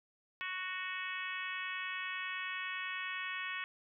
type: harmonic tone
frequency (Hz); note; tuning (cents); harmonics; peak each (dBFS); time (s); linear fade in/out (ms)
370.1; F#4; 0; 3 / 4 / 5 / 6 / 7 / 8 / 9; -45 / -46 / -42 / -45 / -44 / -50 / -51; 0.41-3.64; 0
effects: none